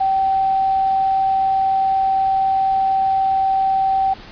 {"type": "tone", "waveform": "sine", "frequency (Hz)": 772, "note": "G5", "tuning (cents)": -27, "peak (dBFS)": -14, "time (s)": [0, 4.14], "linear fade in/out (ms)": 10, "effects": ["pink hiss -39 dBFS RMS until 4.31 s", "resampled to 11025 Hz"]}